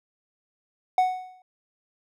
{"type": "tone with exponential decay", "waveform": "triangle", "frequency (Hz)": 740, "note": "F#5", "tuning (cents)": 0, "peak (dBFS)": -13, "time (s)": [0.98, 1.42], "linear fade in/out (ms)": 2, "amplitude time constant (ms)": 95, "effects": []}